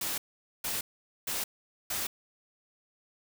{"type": "noise bursts", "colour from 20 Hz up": "white", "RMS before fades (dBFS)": -33, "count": 4, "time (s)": [0.01, 2.07], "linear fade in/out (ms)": 5, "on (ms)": 170, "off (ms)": 460, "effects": []}